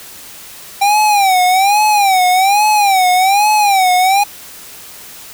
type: tone with vibrato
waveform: square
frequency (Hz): 787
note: G5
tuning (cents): +7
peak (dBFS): -9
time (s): 0.81-4.24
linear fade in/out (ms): 10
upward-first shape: sine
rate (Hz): 1.2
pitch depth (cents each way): 140
effects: white hiss -34 dBFS RMS until 5.33 s